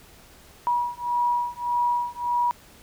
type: beating tone pair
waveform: sine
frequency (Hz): 964 / 965.7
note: B5 / B5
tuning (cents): -42 / -39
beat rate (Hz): 1.7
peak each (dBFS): -25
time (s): 0.67-2.51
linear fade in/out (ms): 0
effects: pink hiss -51 dBFS RMS until 2.82 s